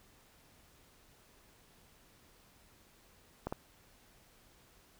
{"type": "clicks", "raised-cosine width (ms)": 1, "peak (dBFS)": -22, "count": 2, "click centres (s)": [3.47, 3.525], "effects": ["pink hiss -64 dBFS RMS until 4.99 s"]}